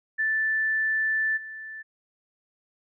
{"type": "tone with level steps", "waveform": "sine", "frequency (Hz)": 1760, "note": "A6", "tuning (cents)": 0, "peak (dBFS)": [-22, -36], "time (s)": [0.18, 1.83], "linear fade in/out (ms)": 20, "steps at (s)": 1.36, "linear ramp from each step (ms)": 20, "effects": []}